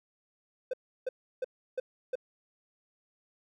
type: tone bursts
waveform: triangle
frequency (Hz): 511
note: C5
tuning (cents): -41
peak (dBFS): -27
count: 5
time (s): 0.71-2.155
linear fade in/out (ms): 5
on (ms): 25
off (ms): 330
effects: none